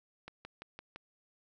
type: click train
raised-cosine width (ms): 0.3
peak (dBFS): -29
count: 5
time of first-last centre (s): 0.28-0.96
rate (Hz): 5.88
effects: none